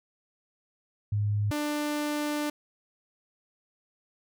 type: tone pair in turn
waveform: sine / sawtooth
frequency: 103.83 / 296.7 Hz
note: G#2 / D4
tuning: 0 / +18 cents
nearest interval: octave + tritone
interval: 1818 cents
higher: second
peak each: -24 dBFS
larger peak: neither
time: 1.12-1.51 / 1.51-2.5 s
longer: second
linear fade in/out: 5 ms
effects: none